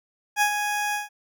20% pulse tone with ADSR envelope, 830.6 Hz, G#5, in tune, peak -12 dBFS, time 0.36-1.09 s, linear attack 54 ms, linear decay 84 ms, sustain -7 dB, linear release 150 ms, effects none

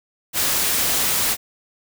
white noise, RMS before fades -20 dBFS, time 0.33-1.37 s, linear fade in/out 50 ms, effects none

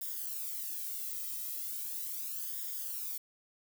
violet noise with flanger, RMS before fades -39 dBFS, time 0.01-3.18 s, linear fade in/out 5 ms, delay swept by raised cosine 0.58 to 1.58 ms, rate 0.38 Hz, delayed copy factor +0.9, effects none

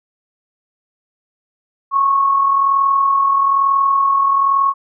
sine tone with amplitude modulation, 1100 Hz, C#6, 14 cents flat, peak -9 dBFS, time 1.91-4.74 s, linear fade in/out 50 ms, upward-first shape sine, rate 41.1 Hz, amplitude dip 45%, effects none

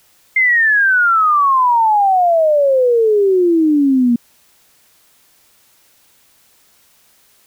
sine exponential sweep, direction down, 2109 to 233.1 Hz, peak -9 dBFS, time 0.36-4.16 s, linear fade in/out 5 ms, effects white hiss -53 dBFS RMS until 7.46 s

